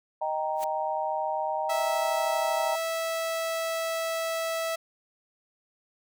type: chord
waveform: sine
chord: Eb major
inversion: none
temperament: equal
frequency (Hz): 622.3 / 784 / 932.3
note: Eb5 / G5 / Bb5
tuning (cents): 0 / 0 / 0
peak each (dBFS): -31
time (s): 0.21-2.76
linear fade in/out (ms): 10
type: noise with exponential growth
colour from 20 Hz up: white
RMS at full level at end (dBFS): -35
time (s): 0.54-0.64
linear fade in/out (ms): 0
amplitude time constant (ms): 20
type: tone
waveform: sawtooth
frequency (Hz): 655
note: E5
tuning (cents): -11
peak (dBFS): -24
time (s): 1.69-4.76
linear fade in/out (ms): 10
effects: none